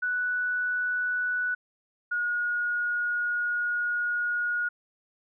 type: tone pair in turn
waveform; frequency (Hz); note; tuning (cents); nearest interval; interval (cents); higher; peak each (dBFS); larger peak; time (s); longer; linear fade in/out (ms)
sine; 1480 / 1442.9; F#6 / F#6; 0 / -44; unison; 44; first; -25; neither; 0.02-1.55 / 2.11-4.69; second; 10
effects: none